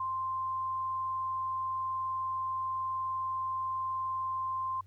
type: tone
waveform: sine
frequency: 1046.5 Hz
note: C6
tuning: in tune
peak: -31 dBFS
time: 0-4.81 s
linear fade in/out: 5 ms
effects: added 95 Hz sine -53 dBFS peak until 4.86 s + pink hiss -73 dBFS RMS until 4.86 s